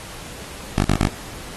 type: tone bursts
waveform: 10% pulse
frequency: 49.79 Hz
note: G1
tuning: 28 cents sharp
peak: -7 dBFS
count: 3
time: 0.76-1.084 s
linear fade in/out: 20 ms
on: 94 ms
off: 21 ms
effects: pink hiss -37 dBFS RMS until 1.56 s + AAC 32 kbps